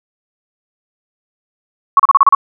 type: tone bursts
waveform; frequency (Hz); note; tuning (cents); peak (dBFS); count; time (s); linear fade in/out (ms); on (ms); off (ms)
sine; 1111; C#6; +4; -3; 7; 1.97-2.349; 2; 25; 34
effects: none